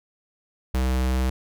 square tone, 64.2 Hz, C2, 32 cents flat, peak -21 dBFS, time 0.74-1.3 s, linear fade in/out 5 ms, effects none

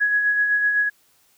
sine tone with tremolo, 1672 Hz, G#6, 11 cents sharp, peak -15 dBFS, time 0-0.9 s, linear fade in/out 20 ms, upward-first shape sine, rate 7.9 Hz, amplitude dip 40%, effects white hiss -60 dBFS RMS until 1.37 s

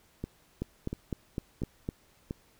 two click trains, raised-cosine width 3 ms, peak -19 / -21 dBFS, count 6 / 4, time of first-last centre 0.62-1.889 / 0.24-2.309 s, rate 3.94 / 1.45 Hz, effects pink hiss -64 dBFS RMS until 2.59 s

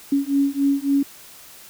sine beating tone pair, 277.2 / 280.8 Hz, C#4 / C#4, 0 / +22 cents, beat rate 3.6 Hz, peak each -20 / -20 dBFS, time 0.12-1.03 s, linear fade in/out 5 ms, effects white hiss -44 dBFS RMS until 1.69 s

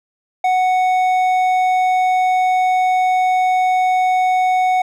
triangle tone with hard clipping, 740 Hz, F#5, in tune, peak -14 dBFS, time 0.44-4.82 s, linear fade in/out 5 ms, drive 10 dB, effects none

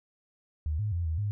sine tone with pitch steps, 76.5 / 105.7 / 86 / 80 / 103.4 Hz, D#2 / G#2 / F2 / D#2 / G#2, -29 / +31 / -26 / +49 / -7 cents, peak -27 dBFS, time 0.66-1.31 s, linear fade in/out 0 ms, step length 130 ms, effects none

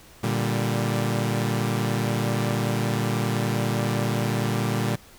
sawtooth chord, G minor, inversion first, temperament equal, 116.54 / 146.83 / 196 Hz, Bb2 / D3 / G3, 0 / 0 / 0 cents, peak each -21 / -25 / -24 dBFS, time 0.23-4.96 s, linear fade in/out 10 ms, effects pink hiss -50 dBFS RMS until 5.18 s

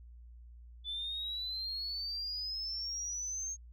sine exponential sweep, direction up, 3476 to 6480 Hz, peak -35 dBFS, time 0.84-3.57 s, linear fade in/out 50 ms, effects tanh soft clip ceiling -31 dBFS + added 59 Hz sine -50 dBFS peak until 3.72 s

